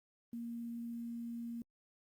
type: tone with quantisation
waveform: sine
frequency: 234.2 Hz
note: A#3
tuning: 8 cents sharp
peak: -40 dBFS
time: 0.33-1.62 s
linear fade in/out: 2 ms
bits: 11
effects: Opus 32 kbps